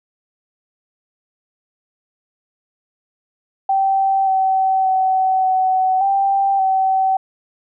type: tone with pitch steps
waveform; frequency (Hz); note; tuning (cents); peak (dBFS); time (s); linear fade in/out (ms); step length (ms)
sine; 776 / 764 / 757 / 752 / 786 / 764; G5 / G5 / F#5 / F#5 / G5 / G5; -18 / -45 / +39 / +28 / +4 / -45; -13; 3.69-7.17; 5; 580
effects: none